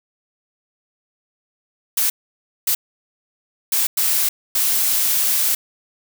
blue noise bursts at uneven times, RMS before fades -18 dBFS, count 5, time 1.97-2.1 / 2.67-2.75 / 3.72-3.87 / 3.97-4.29 / 4.55-5.55 s, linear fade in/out 5 ms, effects none

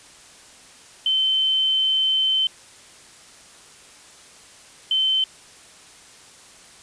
sine tone pair in turn, 3079 / 3079 Hz, G7 / G7, -32 / -32 cents, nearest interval unison, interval 0 cents, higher neither, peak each -17 / -17 dBFS, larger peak neither, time 1.06-2.47 / 4.91-5.24 s, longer first, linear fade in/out 2 ms, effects white hiss -47 dBFS RMS until 6.82 s + resampled to 22050 Hz

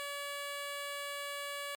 10% pulse tone, 570 Hz, C#5, 48 cents sharp, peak -30 dBFS, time 0-1.75 s, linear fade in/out 0 ms, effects MP3 96 kbps

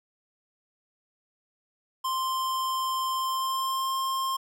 square tone with pitch glide, 1046.5 to 1061.1 Hz, C6 to C6, 0 to +24 cents, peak -27 dBFS, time 2.04-4.37 s, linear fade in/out 10 ms, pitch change +24 cents, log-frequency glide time 3.13-3.95 s, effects none

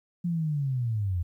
sine linear sweep, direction down, 176.7 to 83.2 Hz, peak -25 dBFS, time 0.24-1.23 s, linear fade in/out 10 ms, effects 11-bit

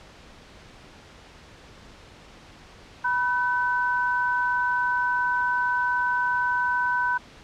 sine tone pair together, 980.7 / 1518 Hz, B5 / F#6, -12 / +44 cents, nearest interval minor sixth, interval 756 cents, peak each -24 dBFS, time 3.04-7.18 s, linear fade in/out 10 ms, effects pink hiss -48 dBFS RMS until 7.43 s + low-pass 5000 Hz 12 dB/octave

